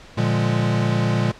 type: chord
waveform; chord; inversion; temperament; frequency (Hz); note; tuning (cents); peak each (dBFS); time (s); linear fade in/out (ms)
square; Bb dominant seventh; none; equal; 116.54 / 146.83 / 174.61 / 207.7; Bb2 / D3 / F3 / Ab3; 0 / 0 / 0 / 0; -21 / -26 / -27 / -25; 0.17-1.32; 10
effects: pink hiss -44 dBFS RMS until 1.39 s + low-pass 5000 Hz 12 dB/octave